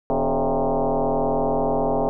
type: tone with frequency modulation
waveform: sine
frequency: 114.8 Hz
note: A#2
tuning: 26 cents flat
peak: -18 dBFS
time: 0.1-2.09 s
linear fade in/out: 0 ms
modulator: 135 Hz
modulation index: 5.7
effects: none